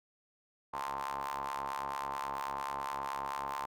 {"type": "ring-modulated tone", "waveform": "sawtooth", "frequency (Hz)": 69.3, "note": "C#2", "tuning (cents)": 0, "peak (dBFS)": -29, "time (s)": [0.73, 3.66], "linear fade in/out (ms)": 10, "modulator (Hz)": 968, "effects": []}